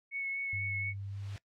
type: tone with vibrato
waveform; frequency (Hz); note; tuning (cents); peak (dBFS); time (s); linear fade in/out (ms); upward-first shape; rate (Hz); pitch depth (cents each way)
sine; 2203; C#7; -11; -33; 0.11-0.94; 50; sine; 4.2; 13
type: tone with pitch glide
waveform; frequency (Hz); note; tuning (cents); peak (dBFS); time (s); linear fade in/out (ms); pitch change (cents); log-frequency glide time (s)
sine; 99 to 99.8; G2 to G2; +18 to +32; -38; 0.53-1.36; 0; +14; 1.12-1.19
type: noise with exponential growth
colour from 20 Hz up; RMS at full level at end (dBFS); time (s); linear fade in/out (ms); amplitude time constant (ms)
white; -46; 0.73-1.38; 0; 140
effects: noise-tail reverb RT60 0.1 s tail -21 dB re dry + low-pass 4000 Hz 12 dB/octave